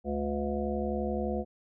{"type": "harmonic tone", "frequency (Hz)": 71.6, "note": "D2", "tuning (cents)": -43, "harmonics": [1, 3, 5, 7, 9, 10], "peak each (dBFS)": [-36, -33, -36, -35, -40, -39], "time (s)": [0.04, 1.45], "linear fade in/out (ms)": 50, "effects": []}